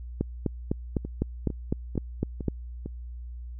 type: two click trains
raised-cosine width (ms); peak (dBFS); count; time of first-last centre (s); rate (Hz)
3; -21 / -12; 5 / 10; 1.05-2.86 / 0.21-2.483; 2.21 / 3.96
effects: added 60 Hz sine -36 dBFS peak until 3.59 s